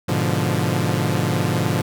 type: chord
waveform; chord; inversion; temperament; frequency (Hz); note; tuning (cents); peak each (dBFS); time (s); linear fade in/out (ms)
sawtooth; G# diminished seventh; none; equal; 103.83 / 123.47 / 146.83 / 174.61; G#2 / B2 / D3 / F3; 0 / 0 / 0 / 0; -20; 0.08-1.82; 10
effects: none